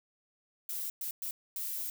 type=noise bursts at uneven times; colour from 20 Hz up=violet; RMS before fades=-37 dBFS; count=4; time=0.69-0.9 / 1.01-1.11 / 1.22-1.31 / 1.56-1.9 s; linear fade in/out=2 ms; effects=none